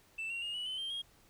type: tone with pitch steps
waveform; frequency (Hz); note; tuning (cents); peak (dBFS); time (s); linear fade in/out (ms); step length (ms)
sine; 2656 / 2748 / 2843 / 2942 / 3044 / 3149 / 3259; E7 / F7 / F7 / F#7 / F#7 / G7 / G#7; +12 / -29 / +30 / -11 / +48 / +7 / -33; -34; 0.18-1.02; 10; 120
effects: tanh soft clip ceiling -35 dBFS + pink hiss -65 dBFS RMS until 1.29 s